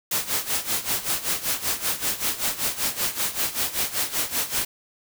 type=noise with tremolo; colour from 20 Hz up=white; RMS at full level=-23 dBFS; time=0.11-4.65 s; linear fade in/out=5 ms; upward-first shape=sine; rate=5.2 Hz; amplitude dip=80%; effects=none